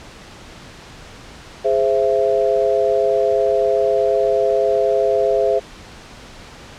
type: chord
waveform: sine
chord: Ab augmented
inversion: none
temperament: equal with one note detuned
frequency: 415.3 / 523.3 / 667.3 Hz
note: Ab4 / C5 / E5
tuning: 0 / 0 / +21 cents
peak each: -18 dBFS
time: 1.64-5.6 s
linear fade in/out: 20 ms
effects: pink hiss -39 dBFS RMS until 6.78 s + low-pass 6000 Hz 12 dB/octave